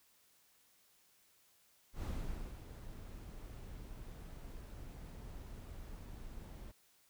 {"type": "noise with ADSR envelope", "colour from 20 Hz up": "brown", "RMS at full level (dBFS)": -39, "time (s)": [1.93, 6.72], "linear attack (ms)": 100, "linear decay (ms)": 530, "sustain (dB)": -10, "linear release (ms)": 13, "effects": ["white hiss -70 dBFS RMS until 7.09 s"]}